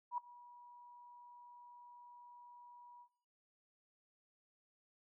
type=tone with ADSR envelope; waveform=sine; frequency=968 Hz; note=B5; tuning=35 cents flat; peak=-34 dBFS; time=0.11-3.09 s; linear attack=68 ms; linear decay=4 ms; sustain=-21 dB; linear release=78 ms; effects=noise-tail reverb RT60 0.5 s tail -19 dB re dry